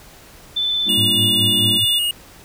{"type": "tone with vibrato", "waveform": "sine", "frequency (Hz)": 3520, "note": "A7", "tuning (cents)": 0, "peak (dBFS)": -17, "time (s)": [0.56, 1.99], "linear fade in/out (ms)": 10, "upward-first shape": "triangle", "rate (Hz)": 17, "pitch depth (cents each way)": 18}
{"type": "chord", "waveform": "triangle", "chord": "G minor seventh", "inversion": "none", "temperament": "equal", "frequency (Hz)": [196, 233.1, 293.7, 349.2], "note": ["G3", "Bb3", "D4", "F4"], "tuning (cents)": [0, 0, 0, 0], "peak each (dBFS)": [-24, -27, -28, -28], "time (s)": [0.85, 1.81], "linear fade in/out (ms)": 50}
{"type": "tone", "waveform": "square", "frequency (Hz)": 2863, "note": "F7", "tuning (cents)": 42, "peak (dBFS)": -18, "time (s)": [0.89, 2.11], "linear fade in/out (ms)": 2}
{"type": "tone with tremolo", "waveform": "sine", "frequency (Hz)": 107.9, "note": "A2", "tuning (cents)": -33, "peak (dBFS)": -19, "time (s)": [0.97, 1.85], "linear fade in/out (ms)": 10, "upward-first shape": "sine", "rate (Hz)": 4.7, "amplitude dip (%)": 90}
{"effects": ["pink hiss -44 dBFS RMS until 2.44 s"]}